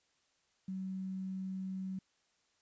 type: tone with quantisation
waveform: sine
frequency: 189.1 Hz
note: F#3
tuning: 38 cents sharp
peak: -37 dBFS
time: 0.68-1.99 s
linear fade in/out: 5 ms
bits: 11
effects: white hiss -75 dBFS RMS until 2.61 s + resampled to 16000 Hz